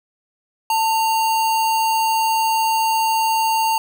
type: tone with sample-and-hold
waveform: sine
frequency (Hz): 893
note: A5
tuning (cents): +25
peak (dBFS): -15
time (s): 0.7-3.78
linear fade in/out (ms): 2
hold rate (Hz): 3675
effects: none